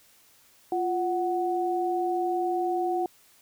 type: tone pair together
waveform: sine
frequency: 349.2 / 740.9 Hz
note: F4 / F#5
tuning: 0 / +2 cents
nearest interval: octave + minor second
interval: 1302 cents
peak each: -27 dBFS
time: 0.72-3.06 s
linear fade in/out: 2 ms
effects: white hiss -59 dBFS RMS until 3.41 s